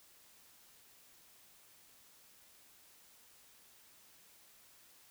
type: silence
effects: white hiss -63 dBFS RMS until 5.1 s